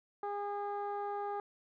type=tone with low-pass filter; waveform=15% pulse; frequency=407.7 Hz; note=G#4; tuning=32 cents flat; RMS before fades=-38 dBFS; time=0.23-1.4 s; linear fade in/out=2 ms; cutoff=910 Hz; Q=1.6; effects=none